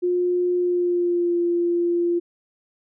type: tone with pitch glide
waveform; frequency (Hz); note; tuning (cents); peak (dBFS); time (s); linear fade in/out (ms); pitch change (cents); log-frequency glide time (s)
sine; 356.7 to 345.7; F4 to F4; +37 to -18; -18; 0.02-2.2; 20; -55; 0.56-1.39
effects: none